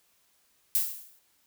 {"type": "noise with exponential decay", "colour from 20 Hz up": "violet", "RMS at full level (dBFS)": -23, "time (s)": [0.75, 1.19], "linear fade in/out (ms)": 0, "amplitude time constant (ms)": 94, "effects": ["white hiss -68 dBFS RMS until 1.46 s"]}